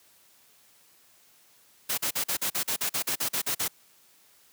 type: noise bursts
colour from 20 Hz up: white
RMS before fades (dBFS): -28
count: 14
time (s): 1.89-3.681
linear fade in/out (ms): 10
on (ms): 88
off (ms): 43
effects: white hiss -60 dBFS RMS until 4.52 s + high-pass 100 Hz 12 dB/octave